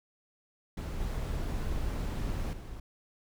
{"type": "noise with level steps", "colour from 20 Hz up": "brown", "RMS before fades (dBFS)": [-35, -33, -42], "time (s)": [0.77, 2.8], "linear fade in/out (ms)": 5, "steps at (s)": [1, 2.53], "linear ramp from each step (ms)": 2, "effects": []}